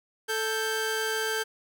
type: tone pair together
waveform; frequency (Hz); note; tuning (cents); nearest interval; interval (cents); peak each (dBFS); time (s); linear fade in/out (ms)
sawtooth; 440 / 1573; A4 / G6; 0 / +6; octave + minor seventh; 2206; -26; 0.28-1.44; 20
effects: none